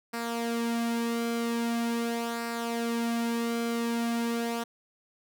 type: tone with flanger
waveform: sawtooth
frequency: 233.1 Hz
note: A#3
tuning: in tune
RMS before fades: -30 dBFS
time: 0.13-4.64 s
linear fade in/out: 10 ms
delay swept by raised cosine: 0.3 to 3.2 ms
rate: 0.43 Hz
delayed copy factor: -0.55
effects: none